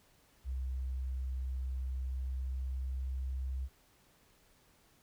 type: tone with pitch glide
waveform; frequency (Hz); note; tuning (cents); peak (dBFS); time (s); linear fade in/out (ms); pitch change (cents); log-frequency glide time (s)
sine; 64.6 to 65.43; C2 to C2; -21 to +1; -34; 0.44-3.69; 50; +22; 1.93-3.54
effects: pink hiss -67 dBFS RMS until 5.02 s